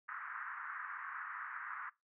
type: band-pass noise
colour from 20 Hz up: pink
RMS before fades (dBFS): -45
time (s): 0.08-1.9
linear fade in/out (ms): 10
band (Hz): 1100 to 1800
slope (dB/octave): 48
effects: noise-tail reverb RT60 0.2 s tail -20 dB re dry